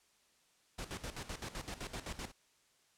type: noise with tremolo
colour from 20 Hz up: pink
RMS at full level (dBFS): -42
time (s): 0.78-2.32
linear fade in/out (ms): 10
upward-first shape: square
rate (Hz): 7.8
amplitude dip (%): 75
effects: white hiss -71 dBFS RMS until 2.97 s + low-pass 9000 Hz 12 dB/octave